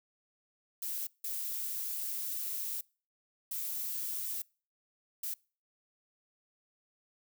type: noise bursts at uneven times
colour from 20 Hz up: violet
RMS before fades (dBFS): -37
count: 4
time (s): 0.82-1.07 / 1.24-2.81 / 3.51-4.42 / 5.23-5.34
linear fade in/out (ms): 5
effects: noise-tail reverb RT60 0.4 s tail -26 dB re dry